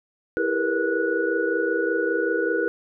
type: tone cluster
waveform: sine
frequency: 329.9 / 399.8 / 463.1 / 488.3 / 1468 Hz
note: E4 / G4 / A#4 / B4 / F#6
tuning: +1 / +34 / -11 / -20 / -14 cents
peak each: -27 dBFS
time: 0.37-2.68 s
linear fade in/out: 0 ms
effects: none